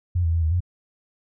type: tone with pitch steps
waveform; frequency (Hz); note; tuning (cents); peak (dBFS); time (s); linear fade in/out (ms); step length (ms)
sine; 88.3 / 82.4 / 83.4 / 79.1 / 88.8; F2 / E2 / E2 / D#2 / F2; +20 / 0 / +21 / +29 / +29; -18; 0.15-0.605; 10; 91
effects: none